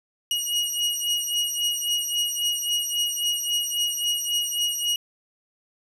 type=beating tone pair; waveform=sawtooth; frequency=2887 / 2890.7 Hz; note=F#7 / F#7; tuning=-43 / -41 cents; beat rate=3.7 Hz; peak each=-23 dBFS; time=0.31-4.96 s; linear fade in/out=2 ms; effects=resampled to 32000 Hz + 9-bit